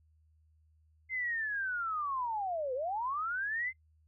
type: linear two-way sweep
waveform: sine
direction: down then up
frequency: 2093 to 490 to 2093 Hz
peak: -32 dBFS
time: 1.09-3.73 s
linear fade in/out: 50 ms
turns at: 2.74 s
effects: noise-tail reverb RT60 0.1 s tail -23 dB re dry + added 78 Hz sine -64 dBFS peak until 4.07 s